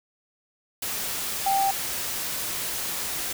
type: tone in noise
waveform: sine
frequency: 784 Hz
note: G5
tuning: in tune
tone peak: -20 dBFS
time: 1.46-1.71 s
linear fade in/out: 5 ms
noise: white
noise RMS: -30 dBFS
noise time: 0.82-3.33 s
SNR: +7 dB
effects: none